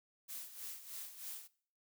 blue noise with tremolo, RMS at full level -45 dBFS, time 0.28-1.48 s, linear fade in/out 20 ms, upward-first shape sine, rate 3.2 Hz, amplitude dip 70%, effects noise-tail reverb RT60 0.5 s tail -20 dB re dry

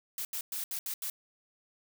blue noise bursts at uneven times, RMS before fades -36 dBFS, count 6, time 0.18-0.25 / 0.33-0.41 / 0.52-0.64 / 0.71-0.79 / 0.86-0.94 / 1.02-1.1 s, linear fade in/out 2 ms, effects none

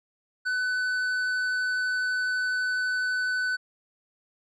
sine tone with tanh clipping, 1502 Hz, F#6, 26 cents sharp, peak -26 dBFS, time 0.45-3.57 s, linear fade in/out 20 ms, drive 8 dB, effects none

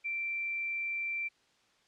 sine tone, 2349 Hz, D7, in tune, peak -32 dBFS, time 0.04-1.29 s, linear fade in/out 20 ms, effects white hiss -68 dBFS RMS until 1.87 s + low-pass 5000 Hz 12 dB/octave

